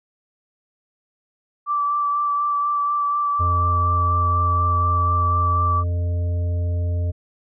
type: tone with vibrato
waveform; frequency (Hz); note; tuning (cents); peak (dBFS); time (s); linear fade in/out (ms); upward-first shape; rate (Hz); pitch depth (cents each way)
sine; 1164; D6; -16; -18; 1.66-5.84; 50; sine; 4.1; 14
type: harmonic tone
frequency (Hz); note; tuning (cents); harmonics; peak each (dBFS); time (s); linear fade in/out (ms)
87.31; F2; 0; 1 / 3 / 5 / 7; -19 / -39 / -40 / -37; 3.39-7.12; 20
effects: none